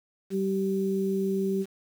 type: tone pair together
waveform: sine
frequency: 193.3 / 386.6 Hz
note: G3 / G4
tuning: -24 / -24 cents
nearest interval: octave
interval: 1200 cents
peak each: -27 dBFS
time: 0.3-1.66 s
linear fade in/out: 50 ms
effects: 8-bit